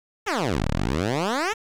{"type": "exponential two-way sweep", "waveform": "10% pulse", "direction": "down then up", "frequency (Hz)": [466.2, 32.7, 466.2], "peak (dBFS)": -14, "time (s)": [0.26, 1.54], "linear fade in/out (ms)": 20, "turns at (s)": 0.68, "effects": ["low-pass 7000 Hz 12 dB/octave", "7-bit"]}